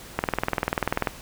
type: click train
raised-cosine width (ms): 0.5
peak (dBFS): -7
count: 19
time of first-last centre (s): 0.19-1.072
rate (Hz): 20.4
effects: pink hiss -43 dBFS RMS until 1.21 s